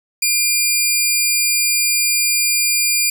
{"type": "tone", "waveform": "10% pulse", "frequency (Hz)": 2400, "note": "D7", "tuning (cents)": 37, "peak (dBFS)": -5, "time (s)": [0.22, 3.1], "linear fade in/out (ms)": 5, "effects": []}